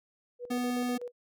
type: tone with tremolo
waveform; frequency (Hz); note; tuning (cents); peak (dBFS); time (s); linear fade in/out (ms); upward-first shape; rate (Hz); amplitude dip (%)
sine; 487.6; B4; -22; -35; 0.39-1.12; 50; square; 8; 70
type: tone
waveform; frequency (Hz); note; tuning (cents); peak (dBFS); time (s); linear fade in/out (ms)
square; 246.9; B3; 0; -30; 0.5-0.98; 10
effects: none